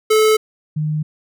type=tone pair in turn; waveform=square / sine; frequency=433.7 / 153.06 Hz; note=A4 / D#3; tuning=-25 / -28 cents; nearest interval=octave + tritone; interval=1803 cents; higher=first; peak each=-11 / -17 dBFS; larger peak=first; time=0.1-0.37 / 0.76-1.03 s; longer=neither; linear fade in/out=10 ms; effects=none